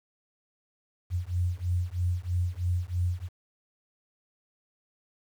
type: beating tone pair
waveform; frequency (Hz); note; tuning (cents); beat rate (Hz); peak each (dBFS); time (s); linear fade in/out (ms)
sine; 87.31 / 90.41; F2 / F#2; 0 / -40; 3.1; -29; 1.1-3.29; 50
effects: 9-bit